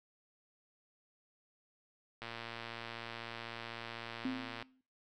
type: click train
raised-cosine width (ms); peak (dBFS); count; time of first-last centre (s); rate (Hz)
0.3; -27; 280; 2.22-4.625; 116
type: tone with exponential decay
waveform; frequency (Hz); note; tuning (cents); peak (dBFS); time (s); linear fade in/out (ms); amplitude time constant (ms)
sine; 260; C4; -11; -32; 4.25-4.81; 2; 120
effects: noise-tail reverb RT60 0.4 s tail -22 dB re dry